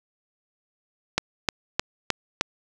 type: click train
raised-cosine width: 0.2 ms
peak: -3 dBFS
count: 5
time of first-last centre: 1.18-2.411 s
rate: 3.25 Hz
effects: none